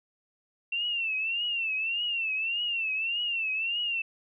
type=tone with vibrato; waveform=sine; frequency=2717 Hz; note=F7; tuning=48 cents flat; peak=-27 dBFS; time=0.72-4.02 s; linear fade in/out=5 ms; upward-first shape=triangle; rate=1.7 Hz; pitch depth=130 cents each way; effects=none